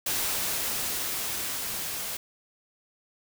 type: noise with level ramp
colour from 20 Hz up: white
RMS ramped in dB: -28 to -34 dBFS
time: 0.06-2.17 s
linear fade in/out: 5 ms
effects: none